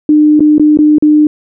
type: tone with dropouts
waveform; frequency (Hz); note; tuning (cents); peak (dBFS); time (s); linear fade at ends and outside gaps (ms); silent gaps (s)
sine; 301.8; D4; +47; -3; 0.09-1.27; 2; 0.395-0.405 / 0.582-0.596 / 0.773-0.788 / 0.984-1.024
effects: none